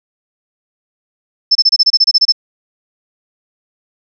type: tone bursts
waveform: sine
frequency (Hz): 5274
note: E8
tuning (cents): 0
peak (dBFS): -5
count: 12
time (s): 1.51-2.323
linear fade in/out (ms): 10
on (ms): 43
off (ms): 27
effects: none